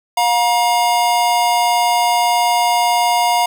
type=tone pair together; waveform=square; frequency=711.7 / 950 Hz; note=F5 / A#5; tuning=+33 / +33 cents; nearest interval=perfect fourth; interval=500 cents; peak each=-16 dBFS; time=0.17-3.46 s; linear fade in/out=5 ms; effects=8-bit